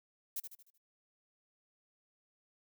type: noise with echo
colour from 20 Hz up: violet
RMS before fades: -38 dBFS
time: 0.36-0.4 s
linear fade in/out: 5 ms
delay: 76 ms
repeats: 5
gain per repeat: -7 dB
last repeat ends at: 0.78 s
effects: noise-tail reverb RT60 0.1 s tail -26 dB re dry